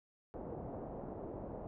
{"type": "low-pass noise", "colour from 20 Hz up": "white", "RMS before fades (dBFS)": -45, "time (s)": [0.34, 1.67], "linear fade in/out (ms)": 0, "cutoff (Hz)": 680, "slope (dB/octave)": 24, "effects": []}